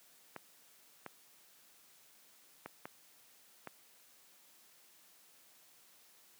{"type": "clicks", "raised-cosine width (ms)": 0.5, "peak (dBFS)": -28, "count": 5, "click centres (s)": [0.363, 1.063, 2.66, 2.855, 3.673], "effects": ["white hiss -64 dBFS RMS until 6.39 s", "high-pass 150 Hz 12 dB/octave"]}